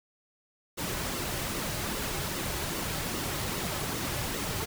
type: noise with flanger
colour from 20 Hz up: pink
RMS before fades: -33 dBFS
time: 0.77-4.66 s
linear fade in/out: 20 ms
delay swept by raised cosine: 1.2 to 4.4 ms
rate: 2.5 Hz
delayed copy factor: -0.5
effects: none